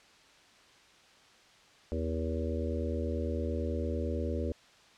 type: harmonic tone with a mistuned harmonic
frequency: 79.8 Hz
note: D#2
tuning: 44 cents sharp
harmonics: 1 / 3 / 4 / 5 / 6 / 7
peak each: -33 / -38 / -40 / -40 / -39 / -41 dBFS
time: 1.92-4.52 s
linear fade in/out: 0 ms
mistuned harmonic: 7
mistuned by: +28 cents
effects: white hiss -59 dBFS RMS until 4.97 s + low-pass 5000 Hz 12 dB/octave